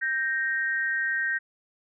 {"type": "tone pair together", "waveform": "sine", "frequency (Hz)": [1568, 1864.7], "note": ["G6", "A#6"], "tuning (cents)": [0, 0], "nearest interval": "minor third", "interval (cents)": 300, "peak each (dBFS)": -27, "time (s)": [0.01, 1.39], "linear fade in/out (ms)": 20, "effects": []}